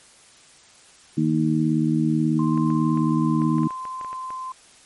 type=harmonic tone; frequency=78.4 Hz; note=D#2; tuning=14 cents sharp; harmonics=2 / 3 / 4; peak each=-22 / -22 / -22 dBFS; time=1.17-3.68 s; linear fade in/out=10 ms
type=tone with pitch glide; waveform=sine; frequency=1046.5 to 1035.7 Hz; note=C6 to C6; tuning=0 to -18 cents; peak=-29 dBFS; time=2.39-4.52 s; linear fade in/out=2 ms; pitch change=-18 cents; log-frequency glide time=2.88-3.24 s
type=clicks; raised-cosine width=0.5 ms; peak=-25 dBFS; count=12; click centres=2.576 / 2.703 / 2.974 / 3.419 / 3.583 / 3.633 / 3.707 / 3.853 / 4.012 / 4.047 / 4.13 / 4.305 s
effects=white hiss -51 dBFS RMS until 4.85 s + MP3 48 kbps